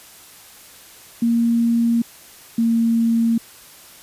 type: tone pair in turn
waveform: sine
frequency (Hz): 233.1 / 229.9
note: A#3 / A#3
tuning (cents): 0 / -24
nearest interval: unison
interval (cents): 24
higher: first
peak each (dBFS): -14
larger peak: neither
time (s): 1.22-2.02 / 2.58-3.38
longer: neither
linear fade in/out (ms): 5
effects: white hiss -44 dBFS RMS until 4.02 s + resampled to 32000 Hz